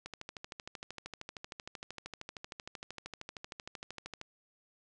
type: click train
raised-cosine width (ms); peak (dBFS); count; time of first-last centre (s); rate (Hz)
0.2; -25; 55; 0.06-4.214; 13
effects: resampled to 22050 Hz + 9-bit